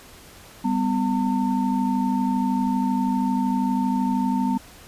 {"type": "tone cluster", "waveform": "sine", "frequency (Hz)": [198, 250.7, 904], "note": ["G3", "B3", "A5"], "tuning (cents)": [18, 26, 47], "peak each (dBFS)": [-24, -22, -27], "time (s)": [0.64, 4.58], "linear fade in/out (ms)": 10, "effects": ["pink hiss -46 dBFS RMS until 4.87 s", "resampled to 32000 Hz"]}